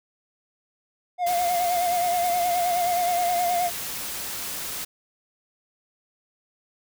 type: tone with vibrato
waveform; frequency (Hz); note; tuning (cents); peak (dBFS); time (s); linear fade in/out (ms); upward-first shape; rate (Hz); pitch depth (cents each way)
triangle; 706; F5; +19; -19; 1.18-3.71; 50; sine; 9.5; 44
type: noise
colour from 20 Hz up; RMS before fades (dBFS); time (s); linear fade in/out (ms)
white; -32; 1.26-4.85; 10
effects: none